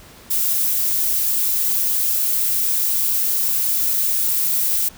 violet noise, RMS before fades -19 dBFS, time 0.3-4.89 s, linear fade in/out 10 ms, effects pink hiss -44 dBFS RMS until 4.97 s

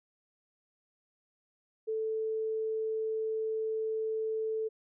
sine tone, 440 Hz, A4, in tune, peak -30 dBFS, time 1.87-4.69 s, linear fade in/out 20 ms, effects none

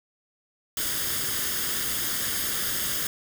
white noise with comb filter, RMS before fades -28 dBFS, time 0.77-3.07 s, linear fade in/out 2 ms, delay 0.6 ms, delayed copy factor +0.6, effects none

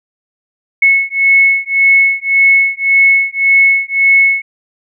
sine beating tone pair, 2195 / 2196.8 Hz, C#7 / C#7, -18 / -16 cents, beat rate 1.8 Hz, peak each -10 dBFS, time 0.82-4.42 s, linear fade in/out 5 ms, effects none

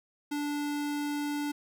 square tone, 291.9 Hz, D4, 10 cents flat, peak -31 dBFS, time 0.31-1.52 s, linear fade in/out 10 ms, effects none

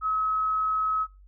sine tone, 1282 Hz, E6, 49 cents flat, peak -23 dBFS, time 0.01-1.07 s, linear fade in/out 50 ms, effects noise-tail reverb RT60 0.3 s tail -25 dB re dry + added 48 Hz sine -49 dBFS peak until 1.27 s

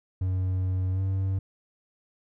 triangle tone with pitch glide, 92.9 to 95.84 Hz, F#2 to G2, +7 to -39 cents, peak -22 dBFS, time 0.21-1.39 s, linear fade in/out 5 ms, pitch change +54 cents, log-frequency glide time 0.92-1.01 s, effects none

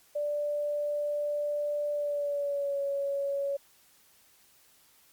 sine tone with pitch glide, 587.3 to 559.5 Hz, D5 to C#5, 0 to +16 cents, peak -28 dBFS, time 0.15-3.57 s, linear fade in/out 10 ms, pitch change -84 cents, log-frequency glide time 1.92-2.8 s, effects white hiss -62 dBFS RMS until 5.12 s + Opus 48 kbps

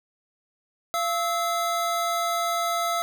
square tone pair together, 687.9 / 1300 Hz, F5 / E6, -26 / -24 cents, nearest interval major seventh, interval 1102 cents, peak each -27 dBFS, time 0.94-3.02 s, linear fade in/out 0 ms, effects none

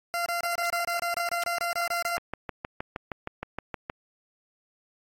20% pulse tone bursts, 690 Hz, F5, 21 cents flat, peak -22 dBFS, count 14, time 0.14-2.171 s, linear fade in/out 0 ms, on 120 ms, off 27 ms
click train, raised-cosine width 0.5 ms, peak -17 dBFS, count 12, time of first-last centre 2.18-3.899 s, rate 6.4 Hz
effects AAC 48 kbps

